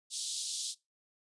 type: band-pass noise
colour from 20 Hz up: pink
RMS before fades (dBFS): -38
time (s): 0.1-0.75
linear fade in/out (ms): 50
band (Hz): 3500 to 9900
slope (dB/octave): 48
effects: noise-tail reverb RT60 0.2 s tail -20 dB re dry + resampled to 24000 Hz